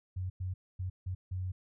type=tone bursts at uneven times; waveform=sine; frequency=92.3 Hz; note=F#2; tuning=4 cents flat; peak=-33 dBFS; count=5; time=0.16-0.3 / 0.4-0.54 / 0.79-0.9 / 1.06-1.15 / 1.31-1.52 s; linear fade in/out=10 ms; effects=none